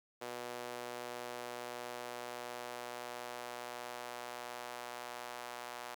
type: tone with high-pass filter sweep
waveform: sawtooth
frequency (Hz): 121.5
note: B2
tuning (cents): -28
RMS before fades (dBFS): -45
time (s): 0.21-5.95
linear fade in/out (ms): 10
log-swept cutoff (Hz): 490 to 780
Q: 1.3
effects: none